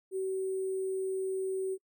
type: tone with sample-and-hold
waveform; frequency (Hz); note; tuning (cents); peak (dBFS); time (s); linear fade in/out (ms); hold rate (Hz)
sine; 380; F#4; +46; -30; 0.11-1.78; 50; 8820
effects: noise-tail reverb RT60 0.1 s tail -25 dB re dry